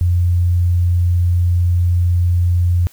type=tone; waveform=sine; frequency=87.8 Hz; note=F2; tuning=10 cents sharp; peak=-11 dBFS; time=0.01-2.87 s; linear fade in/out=0 ms; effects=white hiss -48 dBFS RMS until 2.92 s